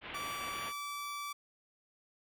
white low-pass noise, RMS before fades -45 dBFS, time 0.01-0.73 s, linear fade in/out 50 ms, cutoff 3300 Hz, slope 48 dB/octave
sawtooth tone, 1157 Hz, D6, 26 cents flat, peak -35 dBFS, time 0.14-1.33 s, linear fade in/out 10 ms
effects none

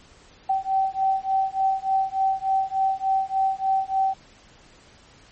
sine beating tone pair, 769 / 772.4 Hz, G5 / G5, -33 / -26 cents, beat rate 3.4 Hz, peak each -23 / -23 dBFS, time 0.49-4.14 s, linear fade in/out 10 ms, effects pink hiss -52 dBFS RMS until 5.31 s + MP3 32 kbps

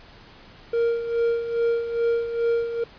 triangle tone with tremolo, 466.2 Hz, A#4, in tune, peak -16 dBFS, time 0.73-2.84 s, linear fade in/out 5 ms, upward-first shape sine, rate 2.4 Hz, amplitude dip 65%, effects pink hiss -48 dBFS RMS until 2.98 s + resampled to 11025 Hz

